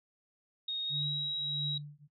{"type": "tone with pitch glide", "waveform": "sine", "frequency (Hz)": [3729, 3845], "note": ["A#7", "B7"], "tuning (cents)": [0, -47], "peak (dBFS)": -32, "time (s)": [0.68, 1.78], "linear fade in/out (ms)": 5, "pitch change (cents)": 53, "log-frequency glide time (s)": [0.85, 1.08]}
{"type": "tone with tremolo", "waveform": "sine", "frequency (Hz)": 146.83, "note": "D3", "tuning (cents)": 0, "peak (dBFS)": -34, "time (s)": [0.89, 2.08], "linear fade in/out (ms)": 50, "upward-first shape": "triangle", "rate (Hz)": 1.6, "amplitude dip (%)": 100}
{"effects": ["noise-tail reverb RT60 0.1 s tail -18 dB re dry"]}